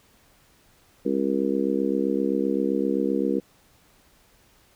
harmonic tone, 67.7 Hz, C#2, 40 cents flat, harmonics 3 / 4 / 5 / 6 / 7, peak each -28 / -26 / -27 / -30 / -28 dBFS, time 1.05-3.4 s, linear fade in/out 10 ms, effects pink hiss -59 dBFS RMS until 4.75 s

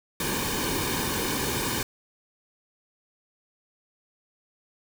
pink noise with comb filter, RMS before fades -28 dBFS, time 0.2-1.83 s, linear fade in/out 2 ms, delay 1.5 ms, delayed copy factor -0.7, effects none

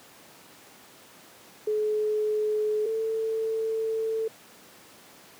sine tone pair in turn, 426.5 / 444.6 Hz, G#4 / A4, +46 / +18 cents, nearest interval minor second, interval 72 cents, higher second, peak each -23 / -25 dBFS, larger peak first, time 1.67-2.86 / 2.86-4.28 s, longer second, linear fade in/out 5 ms, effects pink hiss -51 dBFS RMS until 5.39 s + high-pass 200 Hz 12 dB/octave

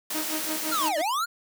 white high-pass noise, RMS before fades -31 dBFS, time 0.1-0.89 s, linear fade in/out 5 ms, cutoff 160 Hz, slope 48 dB/octave
sawtooth tone with tremolo, 312.1 Hz, D#4, 5 cents sharp, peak -25 dBFS, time 0.14-1.02 s, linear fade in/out 10 ms, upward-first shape sine, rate 5.9 Hz, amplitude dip 95%
square linear two-way sweep, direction down then up, 1453 to 570 to 1453 Hz, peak -25 dBFS, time 0.71-1.26 s, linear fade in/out 20 ms, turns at 0.98 s
effects none

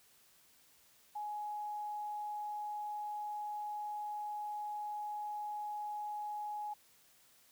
sine tone, 837 Hz, G#5, 13 cents sharp, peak -38 dBFS, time 1.15-6.74 s, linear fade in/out 10 ms, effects white hiss -66 dBFS RMS until 7.51 s

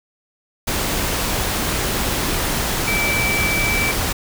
sine tone in noise, 2317 Hz, D7, 24 cents flat, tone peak -19 dBFS, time 2.87-3.92 s, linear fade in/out 10 ms, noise pink, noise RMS -21 dBFS, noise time 0.67-4.13 s, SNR -1 dB, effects none

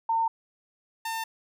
sine / sawtooth tone pair in turn, 907 / 899.7 Hz, A#5 / A5, -48 / +38 cents, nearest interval unison, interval 14 cents, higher first, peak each -22 / -26 dBFS, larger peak first, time 0.09-0.28 / 1.05-1.24 s, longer neither, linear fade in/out 5 ms, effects none

